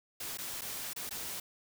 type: noise with dropouts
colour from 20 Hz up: white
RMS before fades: -40 dBFS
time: 0.2-1.4 s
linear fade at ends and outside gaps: 5 ms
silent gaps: 0.374-0.384 / 0.611-0.617 / 0.934-0.961 / 1.094-1.108 s
effects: none